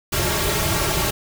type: noise with comb filter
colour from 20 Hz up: pink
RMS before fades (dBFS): -21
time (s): 0.12-1.11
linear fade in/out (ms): 10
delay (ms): 4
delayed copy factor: -0.95
effects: none